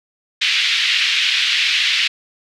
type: band-pass noise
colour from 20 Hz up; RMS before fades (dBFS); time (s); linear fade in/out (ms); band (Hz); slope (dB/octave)
white; -17; 0.41-2.08; 10; 2100 to 3700; 24
effects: none